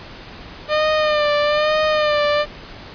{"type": "tone with vibrato", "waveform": "sawtooth", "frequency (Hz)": 603, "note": "D5", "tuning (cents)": 46, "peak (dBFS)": -11, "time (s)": [0.68, 2.46], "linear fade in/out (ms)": 50, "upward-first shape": "sine", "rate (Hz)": 1.1, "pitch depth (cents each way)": 44, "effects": ["pink hiss -37 dBFS RMS until 2.94 s", "resampled to 11025 Hz"]}